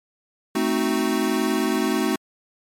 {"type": "chord", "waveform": "square", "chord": "A diminished seventh", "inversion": "none", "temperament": "equal", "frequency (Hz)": [220, 261.6, 311.1, 370], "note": ["A3", "C4", "Eb4", "Gb4"], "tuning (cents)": [0, 0, 0, 0], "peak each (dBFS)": -26, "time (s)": [0.55, 2.16], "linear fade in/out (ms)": 5, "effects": ["MP3 64 kbps"]}